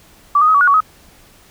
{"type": "tone with pitch steps", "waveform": "sine", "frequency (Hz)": [1158, 1237, 1269, 1140, 1449, 1126, 1269], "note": ["D6", "D#6", "D#6", "C#6", "F#6", "C#6", "D#6"], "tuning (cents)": [-25, -10, 34, 48, -37, 27, 34], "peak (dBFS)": -8, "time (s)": [0.35, 0.805], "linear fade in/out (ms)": 5, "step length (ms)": 65, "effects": ["pink hiss -47 dBFS RMS until 1.5 s"]}